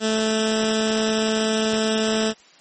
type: tone with notch filter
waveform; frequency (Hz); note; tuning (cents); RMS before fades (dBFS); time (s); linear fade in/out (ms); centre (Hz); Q
10% pulse; 219.1; A3; -7; -21; 0-2.34; 50; 1000; 0.93
effects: white hiss -51 dBFS RMS until 2.6 s + MP3 32 kbps